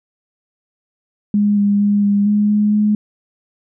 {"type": "tone with pitch steps", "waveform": "sine", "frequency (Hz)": [206.1, 202.9, 204.5, 202.5, 207.9, 209.1, 210.3], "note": ["G#3", "G#3", "G#3", "G#3", "G#3", "G#3", "G#3"], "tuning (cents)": [-13, -40, -26, -43, 2, 12, 22], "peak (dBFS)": -11, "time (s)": [1.34, 2.95], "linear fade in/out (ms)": 2, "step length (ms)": 230, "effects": []}